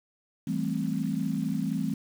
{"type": "chord", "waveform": "sine", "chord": "A minor seventh", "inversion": "second", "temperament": "equal", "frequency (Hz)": [164.81, 196, 220, 261.6], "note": ["E3", "G3", "A3", "C4"], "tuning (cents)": [0, 0, 0, 0], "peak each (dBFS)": -32, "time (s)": [0.47, 1.94], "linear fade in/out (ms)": 5, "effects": ["8-bit"]}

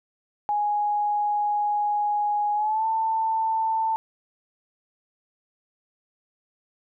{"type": "tone with pitch glide", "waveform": "sine", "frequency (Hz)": [830.6, 890.2], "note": ["G#5", "A5"], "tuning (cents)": [0, 20], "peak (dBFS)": -21, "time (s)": [0.49, 3.96], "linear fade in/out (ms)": 0, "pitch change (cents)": 120, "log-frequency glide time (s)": [2.54, 2.86], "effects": []}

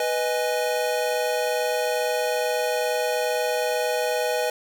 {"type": "chord", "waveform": "square", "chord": "G# minor", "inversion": "first", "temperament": "equal", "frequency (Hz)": [493.9, 622.3, 830.6], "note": ["B4", "D#5", "G#5"], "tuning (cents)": [0, 0, 0], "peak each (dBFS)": [-26, -27, -30], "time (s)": [0, 4.5], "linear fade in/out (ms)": 2, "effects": []}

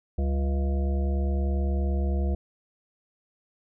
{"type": "harmonic tone with a mistuned harmonic", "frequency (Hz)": 69.7, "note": "C#2", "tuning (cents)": 10, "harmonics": [1, 3, 5, 7, 9, 10], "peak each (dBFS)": [-23, -33, -37, -40, -42, -43], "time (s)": [0.18, 2.35], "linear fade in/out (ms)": 5, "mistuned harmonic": 3, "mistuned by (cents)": -140, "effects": []}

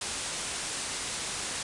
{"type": "low-pass noise", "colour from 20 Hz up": "white", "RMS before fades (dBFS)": -35, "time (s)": [0.01, 1.63], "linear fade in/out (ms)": 5, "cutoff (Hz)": 10000, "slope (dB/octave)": 96, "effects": ["resampled to 24000 Hz"]}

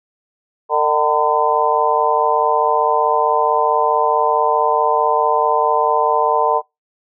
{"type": "harmonic tone with a mistuned harmonic", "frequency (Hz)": 151.3, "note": "D#3", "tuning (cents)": -48, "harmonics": [3, 4, 5, 6, 7], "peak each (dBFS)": [-19, -20, -20, -18, -18], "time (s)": [0.69, 6.62], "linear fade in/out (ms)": 50, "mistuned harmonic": 7, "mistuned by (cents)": -78, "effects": ["noise-tail reverb RT60 0.2 s tail -24 dB re dry"]}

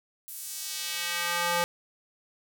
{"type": "tone with high-pass filter sweep", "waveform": "square", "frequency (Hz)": 173.2, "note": "F3", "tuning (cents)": -14, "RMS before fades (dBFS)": -31, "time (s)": [0.28, 1.64], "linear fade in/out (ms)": 0, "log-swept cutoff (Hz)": [12000, 630], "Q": 0.9, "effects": []}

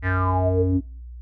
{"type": "tone with low-pass filter sweep", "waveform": "square", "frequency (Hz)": 92.5, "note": "F#2", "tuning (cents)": 0, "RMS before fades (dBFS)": -20, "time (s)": [0.02, 0.81], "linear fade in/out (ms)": 50, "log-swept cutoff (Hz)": [2000, 270], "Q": 9.2, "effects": ["noise-tail reverb RT60 0.4 s tail -20 dB re dry", "added 60 Hz sine -35 dBFS peak until 1.21 s"]}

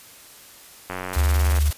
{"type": "click train", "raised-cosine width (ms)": 0.5, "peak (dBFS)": -14, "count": 64, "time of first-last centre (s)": [0.9, 1.586], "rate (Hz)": 91.8}
{"type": "noise with tremolo", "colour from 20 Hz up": "white", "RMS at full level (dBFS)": -31, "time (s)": [1.13, 1.73], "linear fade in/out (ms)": 2, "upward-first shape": "square", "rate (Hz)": 19, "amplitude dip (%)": 50}
{"type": "tone", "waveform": "sine", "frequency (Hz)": 73.5, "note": "D2", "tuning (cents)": 2, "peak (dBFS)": -16, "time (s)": [1.16, 1.71], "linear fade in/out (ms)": 10}
{"effects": ["white hiss -46 dBFS RMS until 1.77 s", "resampled to 32000 Hz"]}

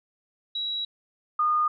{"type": "tone pair in turn", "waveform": "sine", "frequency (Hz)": [3882, 1222.8], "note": ["B7", "D#6"], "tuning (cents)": [-31, -30], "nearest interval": "octave + minor sixth", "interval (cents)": 1999, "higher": "first", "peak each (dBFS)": [-27, -20], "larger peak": "second", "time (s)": [[0.55, 0.85], [1.39, 1.68]], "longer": "first", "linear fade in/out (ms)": 5, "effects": []}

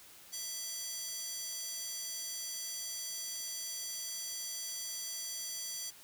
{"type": "tone with high-pass filter", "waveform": "square", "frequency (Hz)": 662, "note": "E5", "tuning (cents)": 7, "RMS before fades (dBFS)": -41, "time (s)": [0.32, 5.91], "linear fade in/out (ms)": 20, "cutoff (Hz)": 5600, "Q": 1.9, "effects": ["white hiss -56 dBFS RMS until 6.03 s"]}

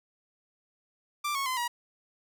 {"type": "tone with pitch steps", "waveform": "sawtooth", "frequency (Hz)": [1179, 1100, 1026.4, 957.6], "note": ["D6", "C#6", "C6", "A#5"], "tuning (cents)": [6, -14, -34, 46], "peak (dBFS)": -25, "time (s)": [1.24, 1.68], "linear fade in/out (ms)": 10, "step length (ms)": 110, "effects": []}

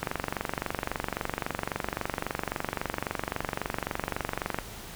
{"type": "click train", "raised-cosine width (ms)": 0.5, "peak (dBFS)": -13, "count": 109, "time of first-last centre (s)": [0.03, 4.587], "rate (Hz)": 23.7, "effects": ["pink hiss -43 dBFS RMS until 4.95 s"]}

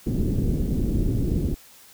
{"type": "low-pass noise", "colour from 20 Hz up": "pink", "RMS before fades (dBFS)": -23, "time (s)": [0.06, 1.55], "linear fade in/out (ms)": 10, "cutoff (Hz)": 350, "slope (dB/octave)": 24, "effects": ["white hiss -50 dBFS RMS until 1.93 s"]}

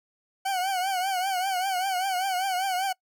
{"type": "tone with vibrato", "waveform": "40% pulse", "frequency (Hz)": 753, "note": "F#5", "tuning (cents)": 30, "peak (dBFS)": -24, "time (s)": [0.45, 2.93], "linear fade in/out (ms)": 10, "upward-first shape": "triangle", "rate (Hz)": 5.1, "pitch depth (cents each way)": 100, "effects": ["noise-tail reverb RT60 0.1 s tail -24 dB re dry"]}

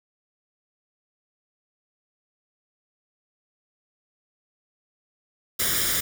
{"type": "noise with comb filter", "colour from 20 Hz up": "white", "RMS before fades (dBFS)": -24, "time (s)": [5.59, 6.01], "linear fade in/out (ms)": 10, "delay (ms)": 0.57, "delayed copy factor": 0.7, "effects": []}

